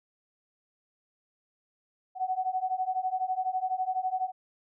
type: beating tone pair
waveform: sine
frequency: 740 / 752 Hz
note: F#5 / F#5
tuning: 0 / +28 cents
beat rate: 12 Hz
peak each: -31 / -30 dBFS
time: 2.15-4.32 s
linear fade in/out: 50 ms
effects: none